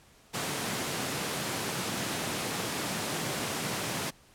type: high-pass noise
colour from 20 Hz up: pink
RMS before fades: -33 dBFS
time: 0.33-4.11 s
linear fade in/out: 20 ms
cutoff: 120 Hz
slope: 24 dB/octave
effects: pink hiss -59 dBFS RMS until 4.34 s + low-pass 12000 Hz 12 dB/octave